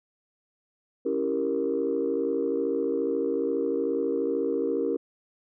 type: chord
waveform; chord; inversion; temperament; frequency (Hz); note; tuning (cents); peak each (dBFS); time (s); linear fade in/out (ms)
sine; C# diminished seventh; none; equal; 277.2 / 329.6 / 392 / 466.2; C#4 / E4 / G4 / Bb4; 0 / 0 / 0 / 0; -30 / -31 / -29 / -27; 1.05-4.97; 10
effects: tanh soft clip ceiling -16 dBFS